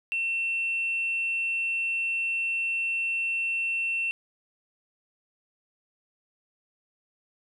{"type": "tone", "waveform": "sine", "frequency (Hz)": 2700, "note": "E7", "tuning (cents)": 41, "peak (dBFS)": -24, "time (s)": [0.12, 4.11], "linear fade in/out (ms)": 0, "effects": ["tanh soft clip ceiling -22 dBFS", "11-bit"]}